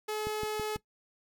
sawtooth tone, 427.4 Hz, G#4, 50 cents sharp, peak -28 dBFS, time 0.08-0.77 s, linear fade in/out 10 ms
click train, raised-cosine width 3 ms, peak -26 dBFS, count 4, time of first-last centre 0.27-0.76 s, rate 6.12 Hz
effects noise-tail reverb RT60 0.1 s tail -19 dB re dry

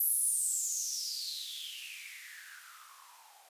violet noise with band-pass filter sweep, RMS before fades -37 dBFS, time 0-3.49 s, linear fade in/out 5 ms, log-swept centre 12000 to 720 Hz, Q 8.8, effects resampled to 32000 Hz

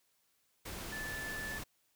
sine tone in noise, 1747 Hz, A6, 13 cents flat, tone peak -40 dBFS, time 0.92-1.59 s, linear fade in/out 10 ms, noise pink, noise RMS -44 dBFS, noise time 0.65-1.64 s, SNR +1 dB, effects white hiss -75 dBFS RMS until 1.95 s

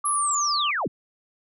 sine tone, 1174 Hz, D6, 1 cent flat, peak -24 dBFS, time 0.04-0.71 s, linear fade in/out 5 ms
sine linear sweep, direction down, 11175 to 67.4 Hz, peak -23 dBFS, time 0.05-0.88 s, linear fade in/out 10 ms
effects none

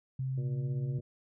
sine tone with pitch glide, 131.7 to 135.4 Hz, C3 to C#3, +12 to -40 cents, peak -31 dBFS, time 0.19-0.99 s, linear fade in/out 5 ms, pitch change +48 cents, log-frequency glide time 0.34-0.57 s
harmonic tone, 119.1 Hz, A#2, 38 cents sharp, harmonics 1 / 2 / 3 / 4 / 5, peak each -40 / -49 / -47 / -52 / -57 dBFS, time 0.37-1.01 s, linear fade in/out 10 ms
effects none

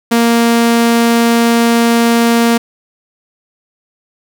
sawtooth tone, 233.1 Hz, A#3, in tune, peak -4 dBFS, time 0.11-2.58 s, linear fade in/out 10 ms, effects none

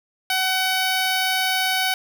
10% pulse tone, 753 Hz, F#5, 30 cents sharp, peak -11 dBFS, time 0.3-1.94 s, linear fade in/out 2 ms, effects none

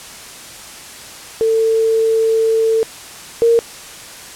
sine tone pair in turn, 447.3 / 463.9 Hz, A4 / A#4, +28 / -8 cents, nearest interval minor second, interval 64 cents, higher second, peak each -11 / -8 dBFS, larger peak second, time 1.41-2.83 / 3.42-3.59 s, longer first, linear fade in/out 0 ms, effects white hiss -34 dBFS RMS until 4.35 s + low-pass 10000 Hz 12 dB/octave

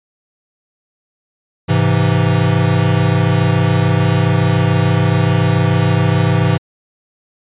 square chord, Ab augmented, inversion none, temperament equal, 103.83 / 130.81 / 164.81 Hz, Ab2 / C3 / E3, 0 / 0 / 0 cents, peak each -16 dBFS, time 1.68-6.58 s, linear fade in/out 20 ms, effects resampled to 8000 Hz

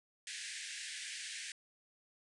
pink band-pass noise, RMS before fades -45 dBFS, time 0.27-1.52 s, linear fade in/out 2 ms, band 1600 to 9700 Hz, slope 96 dB/octave, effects none

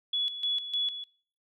sine tone with tremolo, 3397 Hz, G#7, 38 cents sharp, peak -26 dBFS, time 0.13-1.04 s, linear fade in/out 5 ms, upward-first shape square, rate 3.3 Hz, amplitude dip 70%, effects noise-tail reverb RT60 0.5 s tail -22 dB re dry

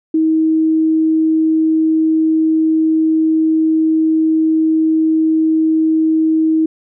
sine tone, 317.9 Hz, D#4, 37 cents sharp, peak -10 dBFS, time 0.14-6.66 s, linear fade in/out 5 ms, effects none

